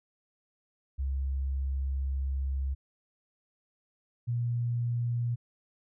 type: tone pair in turn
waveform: sine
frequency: 67.5 / 119.37 Hz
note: C#2 / A#2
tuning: -45 / +42 cents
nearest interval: minor seventh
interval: 987 cents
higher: second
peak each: -28 / -27 dBFS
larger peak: second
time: 0.98-2.75 / 4.27-5.36 s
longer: first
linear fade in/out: 20 ms
effects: none